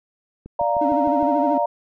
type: click train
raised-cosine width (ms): 3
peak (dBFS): -24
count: 6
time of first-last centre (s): 0.46-1.228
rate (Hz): 6.51
type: chord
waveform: sine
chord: Bb major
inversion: first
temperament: equal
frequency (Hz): 587.3 / 698.5 / 932.3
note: D5 / F5 / Bb5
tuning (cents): 0 / 0 / 0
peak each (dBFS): -22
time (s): 0.59-1.66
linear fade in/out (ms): 5
type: tone with vibrato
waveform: triangle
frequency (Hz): 287.4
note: D4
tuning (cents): -37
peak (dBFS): -19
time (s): 0.81-1.58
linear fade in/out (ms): 5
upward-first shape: sine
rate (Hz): 13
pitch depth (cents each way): 120
effects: none